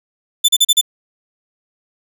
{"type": "tone bursts", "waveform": "sawtooth", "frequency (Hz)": 3520, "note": "A7", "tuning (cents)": 0, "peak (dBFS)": -5, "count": 5, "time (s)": [0.44, 0.813], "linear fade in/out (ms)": 10, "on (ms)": 45, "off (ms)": 37, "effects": []}